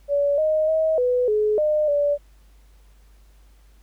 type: tone with pitch steps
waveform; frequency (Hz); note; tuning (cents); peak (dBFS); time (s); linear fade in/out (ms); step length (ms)
sine; 571 / 622 / 636 / 496.2 / 424.6 / 607 / 579; D5 / D#5 / D#5 / B4 / G#4 / D#5 / D5; -49 / -1 / +38 / +8 / +38 / -43 / -25; -17; 0.08-2.18; 50; 300
effects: added 50 Hz sine -49 dBFS peak until 3.82 s + pink hiss -62 dBFS RMS until 3.82 s